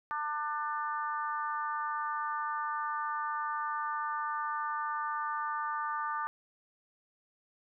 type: harmonic tone with a mistuned harmonic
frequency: 298.7 Hz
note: D4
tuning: 29 cents sharp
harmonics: 3 / 4 / 5 / 6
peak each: -37 / -34 / -41 / -45 dBFS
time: 0.11-6.27 s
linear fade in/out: 0 ms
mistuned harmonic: 6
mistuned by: -15 cents
effects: none